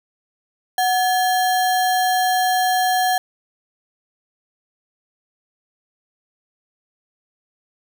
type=tone with sample-and-hold; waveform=sine; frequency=740 Hz; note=F#5; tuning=in tune; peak=-15 dBFS; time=0.78-3.18 s; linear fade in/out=2 ms; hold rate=2450 Hz; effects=none